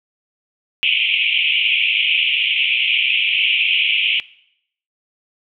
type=band-pass noise; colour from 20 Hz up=pink; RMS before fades=-17 dBFS; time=0.83-4.2 s; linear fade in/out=0 ms; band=2300 to 3200 Hz; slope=96 dB/octave; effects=noise-tail reverb RT60 0.7 s tail -20 dB re dry